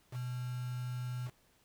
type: tone with quantisation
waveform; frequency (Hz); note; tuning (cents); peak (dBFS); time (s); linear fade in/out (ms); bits
sine; 124.4; B2; +13; -36; 0.11-1.31; 50; 8
effects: pink hiss -69 dBFS RMS until 1.64 s